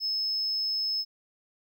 triangle tone, 5200 Hz, E8, 24 cents flat, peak -24 dBFS, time 0-1.05 s, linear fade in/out 50 ms, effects tanh soft clip ceiling -23 dBFS

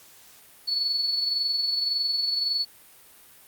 sine tone with amplitude modulation, 4425 Hz, C#8, 4 cents flat, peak -21 dBFS, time 0.67-2.65 s, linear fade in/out 20 ms, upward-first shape sine, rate 21.8 Hz, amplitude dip 45%, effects white hiss -52 dBFS RMS until 3.47 s + Opus 48 kbps

